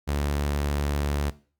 sawtooth tone, 72.2 Hz, D2, 29 cents flat, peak -20 dBFS, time 0.07-1.31 s, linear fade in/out 20 ms, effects noise-tail reverb RT60 0.4 s tail -18 dB re dry + Opus 48 kbps

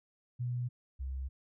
sine tone pair in turn, 122.7 / 66.08 Hz, B2 / C2, -11 / +18 cents, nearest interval major seventh, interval 1071 cents, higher first, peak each -32 / -35 dBFS, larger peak first, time 0.39-0.69 / 0.99-1.29 s, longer neither, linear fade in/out 20 ms, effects none

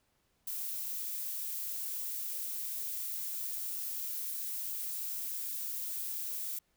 violet noise, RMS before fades -38 dBFS, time 0.47-6.59 s, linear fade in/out 5 ms, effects pink hiss -75 dBFS RMS until 6.76 s

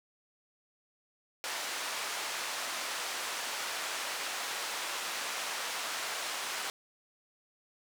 pink band-pass noise, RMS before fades -37 dBFS, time 1.44-6.7 s, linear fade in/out 0 ms, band 830 to 8800 Hz, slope 12 dB/octave, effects none

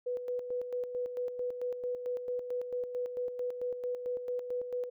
sine tone with tremolo, 493.9 Hz, B4, in tune, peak -31 dBFS, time 0.06-4.9 s, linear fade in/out 10 ms, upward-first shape square, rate 4.5 Hz, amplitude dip 55%, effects none

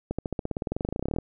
accelerating click train, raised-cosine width 2 ms, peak -15 dBFS, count 25, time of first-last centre 0.11-1.186 s, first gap 76 ms, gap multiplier 0.95, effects none

